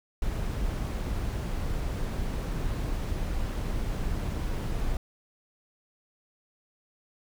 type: noise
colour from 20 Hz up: brown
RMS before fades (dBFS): -30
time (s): 0.22-4.97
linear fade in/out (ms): 2
effects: none